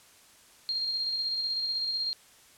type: tone with tremolo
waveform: sine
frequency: 4215 Hz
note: C8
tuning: 12 cents sharp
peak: -27 dBFS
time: 0.69-2.13 s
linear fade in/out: 0 ms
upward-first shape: square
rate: 16 Hz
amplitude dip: 25%
effects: white hiss -57 dBFS RMS until 2.57 s + low-pass 11000 Hz 12 dB/octave